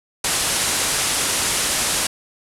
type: low-pass noise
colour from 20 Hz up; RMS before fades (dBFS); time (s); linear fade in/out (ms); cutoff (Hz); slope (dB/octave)
white; -21; 0.24-2.07; 5; 11000; 48
effects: none